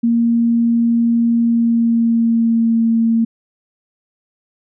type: tone with pitch glide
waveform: sine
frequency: 233.1 to 228 Hz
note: A#3 to A#3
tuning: 0 to -38 cents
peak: -11 dBFS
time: 0.03-3.25 s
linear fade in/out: 10 ms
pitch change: -38 cents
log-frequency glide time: 1.4-2.85 s
effects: none